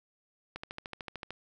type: click train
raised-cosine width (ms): 0.3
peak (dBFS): -23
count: 11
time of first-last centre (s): 0.56-1.306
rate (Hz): 13.4
effects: none